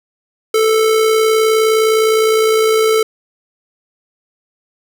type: tone with amplitude modulation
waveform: square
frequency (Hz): 440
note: A4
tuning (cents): 0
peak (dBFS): -9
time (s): 0.54-3.03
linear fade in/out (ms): 5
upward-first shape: sine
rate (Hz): 59.6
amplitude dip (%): 35
effects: none

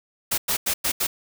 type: noise bursts at uneven times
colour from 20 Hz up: white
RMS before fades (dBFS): -23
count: 5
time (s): 0.31-0.38 / 0.48-0.57 / 0.66-0.74 / 0.84-0.92 / 1-1.07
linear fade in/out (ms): 10
effects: none

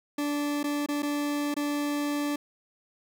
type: tone with dropouts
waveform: 40% pulse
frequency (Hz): 291.1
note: D4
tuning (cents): -15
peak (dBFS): -26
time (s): 0.18-2.36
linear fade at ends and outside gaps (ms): 5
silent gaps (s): 0.631-0.64 / 0.862-0.886 / 1.023-1.029 / 1.542-1.565
effects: 11-bit

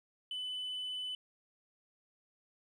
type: tone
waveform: sine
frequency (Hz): 3005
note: F#7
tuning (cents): +26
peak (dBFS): -35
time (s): 0.31-1.15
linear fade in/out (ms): 2
effects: tanh soft clip ceiling -35 dBFS + 12-bit

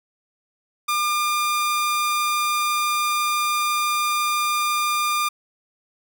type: tone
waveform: sawtooth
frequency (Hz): 1202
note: D6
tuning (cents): +40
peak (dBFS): -16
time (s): 0.88-5.29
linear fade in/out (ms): 10
effects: none

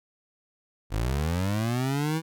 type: linear sweep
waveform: 25% pulse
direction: up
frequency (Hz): 47.67 to 164.3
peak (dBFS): -21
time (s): 0.9-2.22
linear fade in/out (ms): 50
effects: none

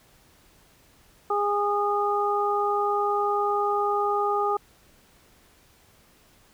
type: harmonic tone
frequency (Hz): 410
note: G#4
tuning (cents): -22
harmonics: 1 / 2 / 3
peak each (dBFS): -26 / -26 / -26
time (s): 1.3-4.57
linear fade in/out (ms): 5
effects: pink hiss -58 dBFS RMS until 6.53 s

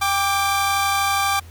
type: tone pair together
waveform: sawtooth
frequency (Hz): 793.9 / 1174.7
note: G5 / D6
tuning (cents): +22 / 0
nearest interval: perfect fifth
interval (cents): 678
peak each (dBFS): -17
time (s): 0.01-1.4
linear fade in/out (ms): 10
effects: added 84 Hz sine -38 dBFS peak until 1.5 s + pink hiss -49 dBFS RMS until 1.5 s

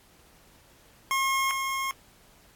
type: tone pair in turn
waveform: 25% pulse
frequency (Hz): 1077 / 1077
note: C6 / C6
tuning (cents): +50 / +50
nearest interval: unison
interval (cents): 0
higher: neither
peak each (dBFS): -20 / -24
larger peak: first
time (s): 1.11-1.51 / 1.51-1.91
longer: neither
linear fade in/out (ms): 0
effects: pink hiss -58 dBFS RMS until 2.55 s + AAC 64 kbps

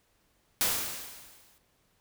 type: noise with exponential decay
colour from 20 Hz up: white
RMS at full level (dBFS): -25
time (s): 0.61-1.58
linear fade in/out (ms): 0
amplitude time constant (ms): 210
effects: pink hiss -70 dBFS RMS until 2 s

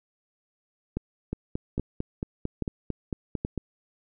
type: two click trains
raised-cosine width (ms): 3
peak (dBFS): -15 / -16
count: 4 / 11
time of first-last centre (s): 0.97-3.449 / 1.33-3.577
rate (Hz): 1.21 / 4.45
effects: none

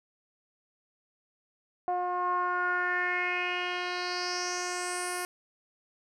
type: tone with low-pass filter sweep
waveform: 10% pulse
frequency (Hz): 358.3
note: F4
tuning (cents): +44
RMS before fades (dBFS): -31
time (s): 1.88-5.25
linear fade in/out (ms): 0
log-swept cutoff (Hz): 760 to 11000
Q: 4.5
effects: none

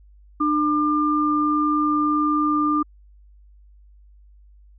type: tone pair together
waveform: sine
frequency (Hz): 300 / 1198.4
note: D4 / D6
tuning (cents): +37 / +35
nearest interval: 2 octaves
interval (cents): 2398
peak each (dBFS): -20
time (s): 0.4-2.83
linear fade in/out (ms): 10
effects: added 50 Hz sine -47 dBFS peak until 4.78 s

